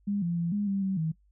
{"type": "tone with pitch steps", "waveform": "sine", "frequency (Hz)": [202.6, 171.5, 169.9, 205.4, 196.6, 191.8, 159.6], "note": ["G#3", "F3", "F3", "G#3", "G3", "G3", "D#3"], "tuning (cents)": [-43, -31, -47, -19, 5, -37, 44], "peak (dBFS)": -26, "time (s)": [0.07, 1.12], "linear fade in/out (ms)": 10, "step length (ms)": 150, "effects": ["noise-tail reverb RT60 0.1 s tail -19 dB re dry", "added 50 Hz sine -61 dBFS peak until 1.31 s"]}